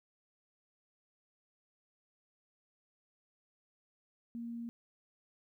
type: tone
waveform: sine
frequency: 234.1 Hz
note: A#3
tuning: 8 cents sharp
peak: -39 dBFS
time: 4.35-4.69 s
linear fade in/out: 0 ms
effects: 13-bit